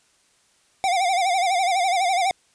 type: tone with vibrato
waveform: square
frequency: 737 Hz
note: F#5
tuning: 7 cents flat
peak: -19 dBFS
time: 0.84-2.31 s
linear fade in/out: 0 ms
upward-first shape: sine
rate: 12 Hz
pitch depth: 110 cents each way
effects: white hiss -61 dBFS RMS until 2.54 s + resampled to 22050 Hz